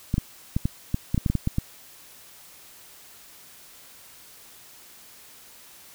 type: clicks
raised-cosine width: 5 ms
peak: -10 dBFS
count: 12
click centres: 0.141 / 0.181 / 0.565 / 0.655 / 0.944 / 1.145 / 1.178 / 1.262 / 1.3 / 1.353 / 1.474 / 1.584 s
effects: white hiss -49 dBFS RMS until 5.94 s